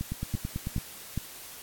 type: two click trains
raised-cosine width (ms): 5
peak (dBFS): -19 / -17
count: 8 / 3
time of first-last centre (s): 0.01-0.781 / 0.35-1.176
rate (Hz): 9.08 / 2.42
effects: white hiss -45 dBFS RMS until 1.62 s + AAC 64 kbps